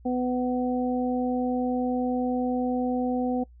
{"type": "harmonic tone", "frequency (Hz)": 250, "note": "B3", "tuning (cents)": 21, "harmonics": [1, 2, 3], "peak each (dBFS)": [-25, -30, -32], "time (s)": [0.05, 3.44], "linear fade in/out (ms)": 10, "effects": ["noise-tail reverb RT60 0.1 s tail -22 dB re dry", "added 60 Hz sine -48 dBFS peak until 3.6 s"]}